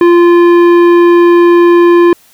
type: tone with tanh clipping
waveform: sine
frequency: 346.1 Hz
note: F4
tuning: 16 cents flat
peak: -4 dBFS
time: 0.01-2.13 s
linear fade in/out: 2 ms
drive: 13 dB
effects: white hiss -45 dBFS RMS until 2.33 s